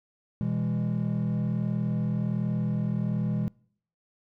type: chord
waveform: triangle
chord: E major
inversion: second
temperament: equal with one note detuned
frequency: 123.47 / 164.81 / 204.6 Hz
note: B2 / E3 / G#3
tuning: 0 / 0 / -26 cents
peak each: -27 dBFS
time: 0.41-3.48 s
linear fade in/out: 0 ms
effects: noise-tail reverb RT60 0.6 s tail -26 dB re dry + tanh soft clip ceiling -18 dBFS